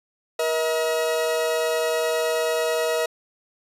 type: tone pair together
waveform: 40% pulse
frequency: 476.3 / 638.2 Hz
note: A#4 / D#5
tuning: +37 / +44 cents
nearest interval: perfect fourth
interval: 507 cents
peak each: -23 dBFS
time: 0.39-3.06 s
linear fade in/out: 5 ms
effects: resampled to 32000 Hz